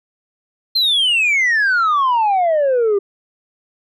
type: exponential sweep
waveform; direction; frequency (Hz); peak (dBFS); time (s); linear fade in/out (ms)
sine; down; 4213 to 390; -10; 0.75-2.99; 10
effects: tanh soft clip ceiling -11 dBFS